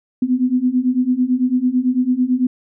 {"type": "beating tone pair", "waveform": "sine", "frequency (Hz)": [246.9, 255.9], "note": ["B3", "C4"], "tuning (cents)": [0, -38], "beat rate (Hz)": 9, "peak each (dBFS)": [-18, -16], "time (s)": [0.22, 2.47], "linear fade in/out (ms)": 5, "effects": []}